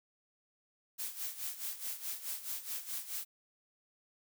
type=noise with tremolo; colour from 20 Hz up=blue; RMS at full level=-38 dBFS; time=0.98-3.25 s; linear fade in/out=20 ms; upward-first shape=sine; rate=4.7 Hz; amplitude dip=75%; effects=none